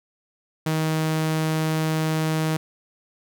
sawtooth tone, 157.9 Hz, D#3, 26 cents sharp, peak -17 dBFS, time 0.66-2.57 s, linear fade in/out 5 ms, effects none

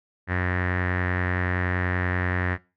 sawtooth tone with low-pass filter, 90.5 Hz, F#2, 38 cents flat, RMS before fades -25 dBFS, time 0.27-2.58 s, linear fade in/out 50 ms, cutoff 1800 Hz, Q 6.9, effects noise-tail reverb RT60 0.3 s tail -20 dB re dry

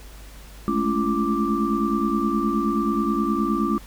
sine tone cluster, 210.1 / 219.6 / 280.2 / 340.1 / 1176 Hz, G#3 / A3 / C#4 / F4 / D6, +20 / -3 / +19 / -46 / +2 cents, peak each -26 dBFS, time 0.68-3.78 s, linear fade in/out 0 ms, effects added 50 Hz sine -41 dBFS peak until 3.86 s + pink hiss -47 dBFS RMS until 3.86 s

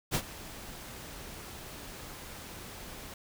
pink noise with ADSR envelope, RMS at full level -28 dBFS, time 0.11-3.14 s, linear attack 39 ms, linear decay 64 ms, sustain -17 dB, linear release 3 ms, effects none

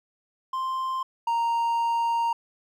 triangle tone pair in turn, 1046.5 / 929.8 Hz, C6 / A#5, 0 / -5 cents, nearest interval major second, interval 205 cents, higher first, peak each -24 / -20 dBFS, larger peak second, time 0.53-1.03 / 1.27-2.33 s, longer second, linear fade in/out 5 ms, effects none

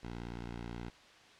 10% pulse tone, 58.7 Hz, A#1, 13 cents sharp, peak -33 dBFS, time 0.03-0.9 s, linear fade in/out 5 ms, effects white hiss -58 dBFS RMS until 1.39 s + low-pass 4000 Hz 12 dB/octave

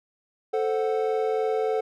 triangle chord, F# diminished, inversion first, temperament equal, 440 / 523.3 / 740 Hz, A4 / C5 / F#5, 0 / 0 / 0 cents, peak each -22 / -28 / -28 dBFS, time 0.53-1.81 s, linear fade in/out 10 ms, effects none

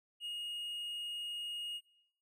triangle tone, 2866 Hz, F7, 44 cents sharp, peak -37 dBFS, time 0.2-1.81 s, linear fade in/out 50 ms, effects noise-tail reverb RT60 0.7 s tail -18 dB re dry

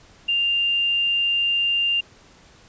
sine tone, 2794 Hz, F7, in tune, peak -18 dBFS, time 0.28-2.01 s, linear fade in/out 10 ms, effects pink hiss -51 dBFS RMS until 2.68 s + resampled to 16000 Hz

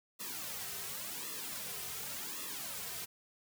white noise with flanger, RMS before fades -42 dBFS, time 0.19-3.06 s, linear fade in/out 20 ms, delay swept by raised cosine 1.3 to 3.6 ms, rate 0.9 Hz, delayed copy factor -0.95, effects none

